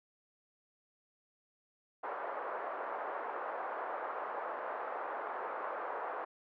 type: band-pass noise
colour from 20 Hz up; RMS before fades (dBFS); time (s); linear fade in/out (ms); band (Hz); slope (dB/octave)
pink; -40; 2.03-6.25; 10; 510 to 1400; 24
effects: none